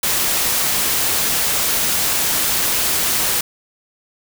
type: noise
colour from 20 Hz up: white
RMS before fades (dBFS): -18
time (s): 0.03-3.41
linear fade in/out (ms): 5
effects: none